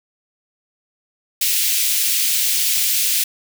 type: high-pass noise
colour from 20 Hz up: white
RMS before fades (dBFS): -18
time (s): 1.41-3.24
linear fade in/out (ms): 5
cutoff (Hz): 2300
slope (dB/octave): 24
effects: none